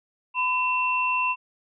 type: tone pair together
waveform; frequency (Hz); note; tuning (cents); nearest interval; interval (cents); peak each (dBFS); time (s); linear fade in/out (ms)
sine; 1007 / 2700; B5 / E7; +33 / +41; octave + perfect fourth; 1708; -24; 0.34-1.36; 50
effects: none